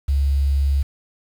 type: tone with quantisation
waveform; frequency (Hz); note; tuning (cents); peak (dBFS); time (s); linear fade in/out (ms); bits
sine; 69.6; C#2; +8; -15; 0.08-0.83; 10; 7
effects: none